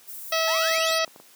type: high-pass noise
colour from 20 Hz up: white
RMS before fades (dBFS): -38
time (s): 0.07-0.78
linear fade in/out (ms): 20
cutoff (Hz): 12000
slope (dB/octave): 12
type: harmonic tone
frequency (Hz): 648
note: E5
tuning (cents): -30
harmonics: 1 / 2 / 3 / 4 / 5 / 6 / 7 / 8 / 9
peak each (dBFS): -25 / -28 / -30 / -31 / -32 / -33 / -33 / -34 / -35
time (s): 0.32-1.05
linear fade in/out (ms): 5
type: exponential sweep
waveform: sawtooth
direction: up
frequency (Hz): 823 to 5120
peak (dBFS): -26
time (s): 0.47-0.99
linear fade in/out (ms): 10
type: clicks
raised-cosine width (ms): 1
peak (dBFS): -31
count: 7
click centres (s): 0.71 / 0.782 / 0.91 / 1.046 / 1.078 / 1.161 / 1.2
effects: white hiss -53 dBFS RMS until 1.35 s + high-pass 200 Hz 12 dB/octave